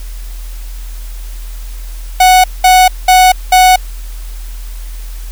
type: tone bursts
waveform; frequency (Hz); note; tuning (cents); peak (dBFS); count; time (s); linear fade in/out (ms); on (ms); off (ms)
45% pulse; 740; F#5; 0; -3; 4; 2.2-3.76; 5; 240; 200
effects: added 41 Hz sine -21 dBFS peak until 5.31 s + white hiss -37 dBFS RMS until 5.31 s